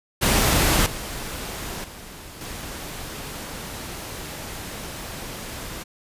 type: noise with level steps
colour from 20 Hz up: pink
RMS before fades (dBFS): -19 / -32 / -40 / -34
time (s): 0.21-5.84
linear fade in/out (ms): 20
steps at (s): 0.86 / 1.84 / 2.41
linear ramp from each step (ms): 2
effects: resampled to 32000 Hz